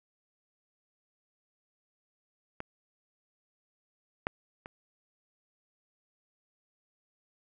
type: clicks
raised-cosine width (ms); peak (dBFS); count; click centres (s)
0.5; -22 / -14 / -27; 3; 2.604 / 4.269 / 4.659
effects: none

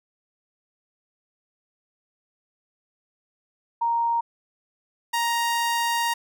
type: tone pair in turn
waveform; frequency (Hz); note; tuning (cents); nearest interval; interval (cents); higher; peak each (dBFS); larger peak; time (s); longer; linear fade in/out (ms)
sine / sawtooth; 932.3 / 935.7; A#5 / A#5; 0 / +6; unison; 6; second; -20 / -18; second; 3.81-4.21 / 5.13-6.14; second; 10
effects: none

